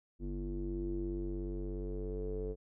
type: tone with low-pass filter sweep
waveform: square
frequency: 48.5 Hz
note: G1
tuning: 18 cents flat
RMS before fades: -38 dBFS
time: 0.19-2.56 s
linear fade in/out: 50 ms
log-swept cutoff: 300 to 450 Hz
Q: 8.5
effects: none